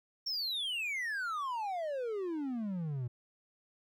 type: exponential sweep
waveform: triangle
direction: down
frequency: 5560 to 117.1 Hz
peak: -32 dBFS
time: 0.26-3.08 s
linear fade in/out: 10 ms
effects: none